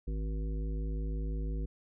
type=harmonic tone; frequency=52.8 Hz; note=G#1; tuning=29 cents sharp; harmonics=1 / 3 / 5 / 7 / 9; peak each=-32 / -42 / -46 / -49 / -51 dBFS; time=0.07-1.66 s; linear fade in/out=10 ms; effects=none